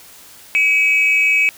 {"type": "tone pair together", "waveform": "sine", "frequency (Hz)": [2283, 2563], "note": ["D7", "E7"], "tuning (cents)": [-50, -49], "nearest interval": "major second", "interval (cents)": 201, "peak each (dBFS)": -13, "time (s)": [0.55, 1.49], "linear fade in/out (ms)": 0, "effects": ["tanh soft clip ceiling -6 dBFS", "white hiss -42 dBFS RMS until 1.57 s"]}